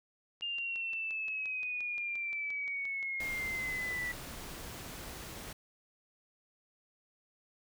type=click train; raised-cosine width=0.2 ms; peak=-34 dBFS; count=24; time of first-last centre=0.41-4.424 s; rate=5.73 Hz
type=exponential sweep; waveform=sine; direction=down; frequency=2819 to 1957 Hz; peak=-34 dBFS; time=0.42-4.12 s; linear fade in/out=5 ms
type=noise; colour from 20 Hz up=pink; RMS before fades=-45 dBFS; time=3.2-5.53 s; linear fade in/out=5 ms
effects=none